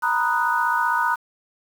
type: chord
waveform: sine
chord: B major seventh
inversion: third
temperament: equal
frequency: 932.3 / 987.8 / 1244.5 / 1480 Hz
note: A#5 / B5 / D#6 / F#6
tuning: 0 / 0 / 0 / 0 cents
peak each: -23 / -25 / -25 / -23 dBFS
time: 0.02-1.16 s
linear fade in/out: 20 ms
effects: 7-bit